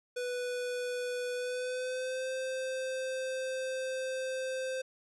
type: tone with pitch glide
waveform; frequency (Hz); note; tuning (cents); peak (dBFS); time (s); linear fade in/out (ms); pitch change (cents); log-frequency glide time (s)
square; 493.9 to 520.9; B4 to C5; 0 to -8; -34; 0.16-4.82; 10; +92; 1.34-2.31
effects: resampled to 24000 Hz